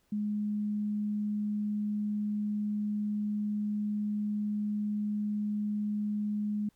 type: tone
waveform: sine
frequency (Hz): 208.9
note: G#3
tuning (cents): +10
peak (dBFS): -29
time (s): 0.12-6.69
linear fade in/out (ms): 5
effects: pink hiss -72 dBFS RMS until 6.75 s